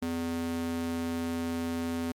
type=tone with high-pass filter; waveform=square; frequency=83.7 Hz; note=E2; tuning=27 cents sharp; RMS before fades=-32 dBFS; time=0.02-2.12 s; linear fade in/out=5 ms; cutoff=190 Hz; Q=8.8; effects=MP3 96 kbps